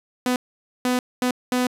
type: tone bursts at uneven times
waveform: sawtooth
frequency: 250 Hz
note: B3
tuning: 21 cents sharp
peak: -15 dBFS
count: 4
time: 0.26-0.36 / 0.85-0.99 / 1.22-1.31 / 1.52-1.67 s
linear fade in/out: 2 ms
effects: resampled to 32000 Hz